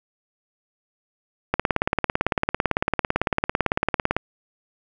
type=click train; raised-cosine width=0.5 ms; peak=-4 dBFS; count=48; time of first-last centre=1.54-4.166 s; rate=17.9 Hz; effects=none